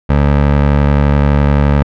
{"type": "tone", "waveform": "20% pulse", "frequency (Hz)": 71.7, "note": "D2", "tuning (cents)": -41, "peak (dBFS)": -3, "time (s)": [0.09, 1.83], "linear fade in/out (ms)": 10, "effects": ["low-pass 2000 Hz 12 dB/octave"]}